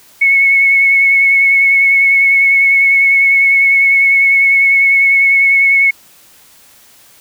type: tone with vibrato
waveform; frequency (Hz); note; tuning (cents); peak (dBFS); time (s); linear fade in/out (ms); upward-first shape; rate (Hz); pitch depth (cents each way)
sine; 2200; C#7; -14; -6; 0.21-5.91; 10; triangle; 10; 21
effects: white hiss -44 dBFS RMS until 7.2 s